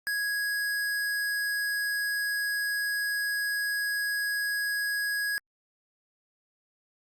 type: tone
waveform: square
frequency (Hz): 1661.2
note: G#6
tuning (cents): 0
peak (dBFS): -28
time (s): 0.07-5.38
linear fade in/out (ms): 0
effects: Opus 48 kbps